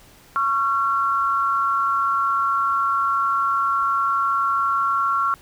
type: tone pair together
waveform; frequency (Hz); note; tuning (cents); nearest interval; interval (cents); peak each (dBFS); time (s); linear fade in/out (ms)
sine; 1106 / 1366.1; C#6 / F6; -4 / -39; major third; 365; -21 / -20; 0.36-5.34; 0
effects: pink hiss -50 dBFS RMS until 5.41 s